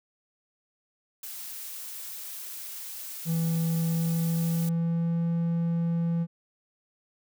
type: noise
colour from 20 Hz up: blue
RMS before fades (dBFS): -39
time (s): 1.23-4.69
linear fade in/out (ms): 2
type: tone with pitch glide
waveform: triangle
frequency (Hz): 164.81 to 168.18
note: E3 to E3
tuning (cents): 0 to +35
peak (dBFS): -22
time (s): 3.25-6.27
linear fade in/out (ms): 50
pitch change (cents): +35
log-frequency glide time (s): 3.79-5.26
effects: none